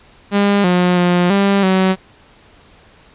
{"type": "tone with pitch steps", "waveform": "sawtooth", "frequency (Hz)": [201.9, 179.1, 177.1, 198.5, 188.4], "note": ["G#3", "F3", "F3", "G3", "F#3"], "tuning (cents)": [-49, 44, 24, 22, 32], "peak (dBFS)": -7, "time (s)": [0.31, 1.96], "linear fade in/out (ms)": 50, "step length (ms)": 330, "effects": ["pink hiss -47 dBFS RMS until 3.14 s", "resampled to 8000 Hz"]}